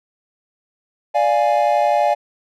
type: chord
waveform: triangle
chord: D diminished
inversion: none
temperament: equal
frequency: 587.3 / 698.5 / 830.6 Hz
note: D5 / F5 / Ab5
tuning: 0 / 0 / 0 cents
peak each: -16 dBFS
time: 1.14-2.15 s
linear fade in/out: 20 ms
effects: none